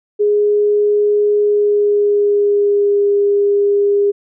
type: tone with pitch glide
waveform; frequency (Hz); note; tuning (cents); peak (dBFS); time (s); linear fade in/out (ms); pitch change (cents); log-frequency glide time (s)
sine; 415 to 405.3; G#4 to G#4; -1 to -42; -10; 0.19-4.12; 20; -41; 1.39-3.08
effects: none